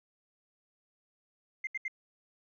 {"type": "tone bursts", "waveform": "sine", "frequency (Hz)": 2093, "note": "C7", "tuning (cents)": 0, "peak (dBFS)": -31, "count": 3, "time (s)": [1.64, 1.881], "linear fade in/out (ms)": 5, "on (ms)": 31, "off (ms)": 74, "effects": ["tanh soft clip ceiling -27 dBFS"]}